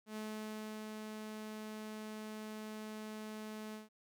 sawtooth tone with ADSR envelope, 215.5 Hz, A3, 36 cents flat, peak -37 dBFS, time 0.06-3.89 s, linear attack 100 ms, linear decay 680 ms, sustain -3 dB, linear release 150 ms, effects none

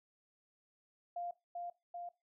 sine tone with echo, 698.5 Hz, F5, in tune, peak -38 dBFS, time 1.16-1.31 s, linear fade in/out 5 ms, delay 390 ms, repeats 2, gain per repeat -2 dB, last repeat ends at 2.09 s, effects noise-tail reverb RT60 0.2 s tail -18 dB re dry

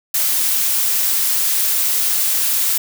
blue noise, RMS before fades -17 dBFS, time 0.14-2.78 s, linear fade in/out 5 ms, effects none

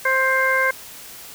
harmonic tone, 526 Hz, C5, 9 cents sharp, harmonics 1 / 2 / 3 / 4, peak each -23 / -23 / -19 / -22 dBFS, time 0.05-0.71 s, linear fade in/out 5 ms, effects white hiss -39 dBFS RMS until 1.34 s

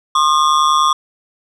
square ring-modulated tone, 1142 Hz, D6, 49 cents flat, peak -8 dBFS, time 0.15-0.93 s, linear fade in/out 5 ms, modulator 75 Hz, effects low-pass 6000 Hz 12 dB/octave

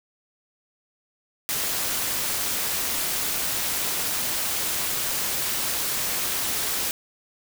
white noise with amplitude modulation, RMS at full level -24 dBFS, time 1.49-6.91 s, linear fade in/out 0 ms, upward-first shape sine, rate 271 Hz, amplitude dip 50%, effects none

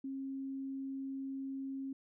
sine tone, 270 Hz, C#4, 45 cents flat, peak -38 dBFS, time 0.04-1.93 s, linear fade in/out 5 ms, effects none

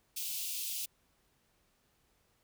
white high-pass noise, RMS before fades -38 dBFS, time 0.16-0.86 s, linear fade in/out 10 ms, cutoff 2600 Hz, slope 48 dB/octave, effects pink hiss -73 dBFS RMS until 2.43 s

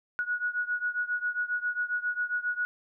sine beating tone pair, 1457 / 1464.4 Hz, F#6 / F#6, -27 / -18 cents, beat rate 7.4 Hz, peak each -30 / -32 dBFS, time 0.19-2.65 s, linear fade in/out 0 ms, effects none

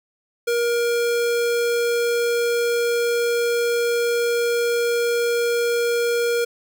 square tone, 473 Hz, A#4, 25 cents sharp, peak -19 dBFS, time 0.47-6.45 s, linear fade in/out 10 ms, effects none

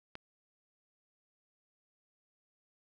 click, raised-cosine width 0.3 ms, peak -27 dBFS, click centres 0.154 s, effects none

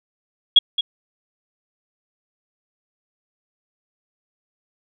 sine tone with echo, 3322 Hz, G#7, in tune, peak -6 dBFS, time 0.56-0.59 s, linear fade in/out 5 ms, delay 220 ms, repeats 1, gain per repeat -11 dB, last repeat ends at 0.81 s, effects none

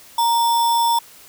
sine tone with sample-and-hold, 932.3 Hz, A#5, in tune, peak -14 dBFS, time 0.18-0.99 s, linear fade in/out 5 ms, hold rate 4410 Hz, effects white hiss -45 dBFS RMS until 1.28 s

